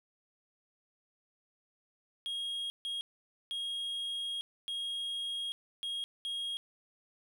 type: tone bursts at uneven times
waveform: triangle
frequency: 3269 Hz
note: G#7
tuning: 28 cents flat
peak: -33 dBFS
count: 6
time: 2.26-2.7 / 2.85-3.01 / 3.51-4.41 / 4.68-5.52 / 5.83-6.04 / 6.25-6.57 s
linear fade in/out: 0 ms
effects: none